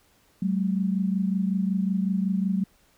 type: tone pair together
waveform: sine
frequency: 188.9 / 214.3 Hz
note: F#3 / A3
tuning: +36 / -45 cents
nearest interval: major second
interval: 219 cents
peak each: -23 / -28 dBFS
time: 0.42-2.64 s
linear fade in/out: 5 ms
effects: pink hiss -62 dBFS RMS until 2.97 s

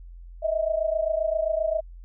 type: tone pair together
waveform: sine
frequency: 625 / 652.6 Hz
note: D#5 / E5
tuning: +8 / -18 cents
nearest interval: minor second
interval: 74 cents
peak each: -25 dBFS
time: 0.42-1.81 s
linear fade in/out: 20 ms
effects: added 43 Hz sine -40 dBFS peak until 2.04 s

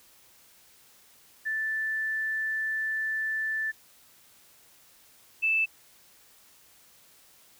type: tone pair in turn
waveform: sine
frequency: 1760 / 2637 Hz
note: A6 / E7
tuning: 0 / 0 cents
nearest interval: perfect fifth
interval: 700 cents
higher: second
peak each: -27 / -22 dBFS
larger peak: second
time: 1.45-3.72 / 5.42-5.66 s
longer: first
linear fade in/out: 20 ms
effects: white hiss -58 dBFS RMS until 7.59 s

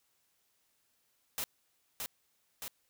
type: noise with echo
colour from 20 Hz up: white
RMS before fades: -36 dBFS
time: 1.38-1.44 s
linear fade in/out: 0 ms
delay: 620 ms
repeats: 2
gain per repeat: -3 dB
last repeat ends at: 2.68 s
effects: white hiss -75 dBFS RMS until 2.89 s

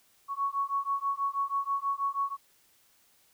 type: beating tone pair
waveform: sine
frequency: 1108.7 / 1114.9 Hz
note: C#6 / C#6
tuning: 0 / +10 cents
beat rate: 6.2 Hz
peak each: -31 dBFS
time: 0.28-2.37 s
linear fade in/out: 50 ms
effects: white hiss -65 dBFS RMS until 3.33 s

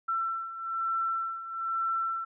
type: beating tone pair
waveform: sine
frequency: 1342 / 1343.1 Hz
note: E6 / E6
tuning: +31 / +32 cents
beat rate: 1.1 Hz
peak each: -35 / -30 dBFS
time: 0.08-2.25 s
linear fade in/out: 10 ms
effects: none

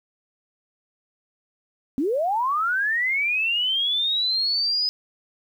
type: linear sweep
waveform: sine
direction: up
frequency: 246.9 to 5040 Hz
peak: -20 dBFS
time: 1.98-4.89 s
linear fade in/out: 0 ms
effects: 9-bit

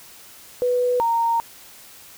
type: tone pair in turn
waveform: sine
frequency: 493.9 / 924.8 Hz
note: B4 / A#5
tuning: 0 / -14 cents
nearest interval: major seventh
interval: 1086 cents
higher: second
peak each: -17 dBFS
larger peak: neither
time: 0.62-1 / 1-1.4 s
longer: second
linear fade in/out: 0 ms
effects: white hiss -45 dBFS RMS until 2.17 s

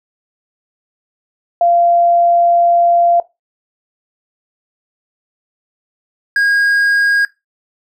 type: tone pair in turn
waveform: sine / triangle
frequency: 690 / 1633.1 Hz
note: F5 / G#6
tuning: -21 / -30 cents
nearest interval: octave + minor third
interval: 1491 cents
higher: second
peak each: -8 dBFS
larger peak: neither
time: 1.61-3.2 / 6.36-7.25 s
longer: first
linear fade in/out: 2 ms
effects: noise-tail reverb RT60 0.2 s tail -18 dB re dry

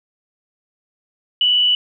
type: tone with frequency modulation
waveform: sine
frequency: 2960 Hz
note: F#7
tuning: in tune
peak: -12 dBFS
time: 1.41-1.75 s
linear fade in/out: 2 ms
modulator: 102 Hz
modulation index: 0.46
effects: none

